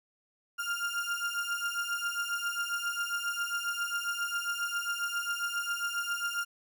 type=beating tone pair; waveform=35% pulse; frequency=1396.9 / 1404.3 Hz; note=F6 / F6; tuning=0 / +9 cents; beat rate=7.4 Hz; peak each=-33 / -32 dBFS; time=0.58-6.45 s; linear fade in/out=20 ms; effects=none